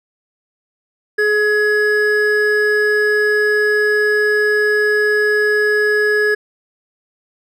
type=tone pair together; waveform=triangle; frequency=422.3 / 1681.9 Hz; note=G#4 / G#6; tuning=+29 / +21 cents; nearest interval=2 octaves; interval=2392 cents; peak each=-13 dBFS; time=1.18-6.35 s; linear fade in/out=10 ms; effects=none